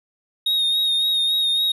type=tone with vibrato; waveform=triangle; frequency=3729 Hz; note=A#7; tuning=in tune; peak=-16 dBFS; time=0.46-1.72 s; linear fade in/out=5 ms; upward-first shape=sine; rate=3.6 Hz; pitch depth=30 cents each way; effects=none